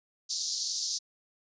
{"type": "band-pass noise", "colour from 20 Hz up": "white", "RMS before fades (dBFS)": -33, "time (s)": [0.29, 0.99], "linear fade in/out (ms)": 20, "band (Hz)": [4200, 6500], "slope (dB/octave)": 48, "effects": ["resampled to 16000 Hz"]}